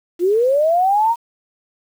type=linear sweep; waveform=sine; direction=up; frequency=333.2 to 952 Hz; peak=-12 dBFS; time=0.19-1.16 s; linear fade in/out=50 ms; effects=7-bit